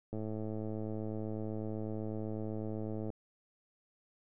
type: click train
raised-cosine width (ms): 2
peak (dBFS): -27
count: 322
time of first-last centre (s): 0.13-3.102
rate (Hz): 108
effects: none